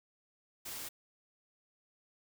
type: noise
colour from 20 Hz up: white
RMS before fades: -43 dBFS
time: 0.65-0.89 s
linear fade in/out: 10 ms
effects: none